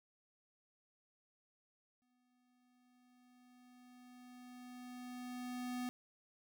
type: tone with exponential growth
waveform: square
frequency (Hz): 248.4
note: B3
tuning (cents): +10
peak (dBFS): -39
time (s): 2.02-5.89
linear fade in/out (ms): 0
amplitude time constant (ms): 840
effects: none